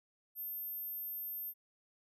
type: tone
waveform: sine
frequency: 13290 Hz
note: G#9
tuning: in tune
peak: -39 dBFS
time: 0.35-1.54 s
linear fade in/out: 50 ms
effects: none